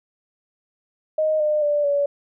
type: tone with pitch steps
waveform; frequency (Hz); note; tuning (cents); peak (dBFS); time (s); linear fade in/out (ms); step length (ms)
sine; 622.3 / 604.6 / 587.4 / 570.7; D#5 / D#5 / D5 / D5; 0 / -50 / 0 / -50; -17; 1.18-2.06; 5; 220
effects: none